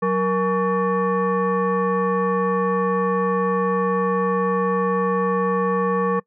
sine tone with frequency modulation, 470 Hz, A#4, 14 cents sharp, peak -17 dBFS, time 0.02-6.2 s, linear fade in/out 10 ms, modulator 656 Hz, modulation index 1.2, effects noise-tail reverb RT60 0.1 s tail -24 dB re dry

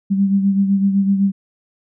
sine beating tone pair, 196 / 203.9 Hz, G3 / G#3, 0 / -32 cents, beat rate 7.9 Hz, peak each -13 / -22 dBFS, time 0.1-1.32 s, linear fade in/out 20 ms, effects none

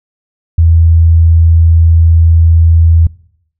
sine tone, 82.41 Hz, E2, in tune, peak -3 dBFS, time 0.58-3.07 s, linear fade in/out 5 ms, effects noise-tail reverb RT60 0.7 s tail -22 dB re dry

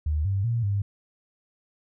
sine tone with pitch steps, 76 / 97.8 / 117 / 100.6 Hz, D#2 / G2 / A#2 / G2, -40 / -4 / +7 / +45 cents, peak -22 dBFS, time 0.06-0.82 s, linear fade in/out 5 ms, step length 190 ms, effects none

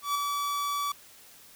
45% pulse tone with ADSR envelope, 1148 Hz, D6, 40 cents flat, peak -24 dBFS, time 0.02-0.92 s, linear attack 130 ms, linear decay 6 ms, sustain -4 dB, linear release 4 ms, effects white hiss -53 dBFS RMS until 1.55 s

